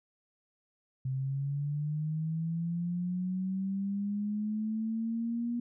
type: linear sweep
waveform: sine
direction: up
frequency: 130 to 239.7 Hz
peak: -30 dBFS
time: 1.05-5.6 s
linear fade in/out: 5 ms
effects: none